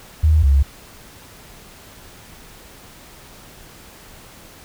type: tone pair in turn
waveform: sine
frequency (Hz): 77.78 / 69.07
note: D#2 / C#2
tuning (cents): 0 / -6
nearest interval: major second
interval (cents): 206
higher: first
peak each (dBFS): -10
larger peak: neither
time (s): 0.23-0.43 / 0.43-0.63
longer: neither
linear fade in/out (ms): 10
effects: pink hiss -43 dBFS RMS until 4.64 s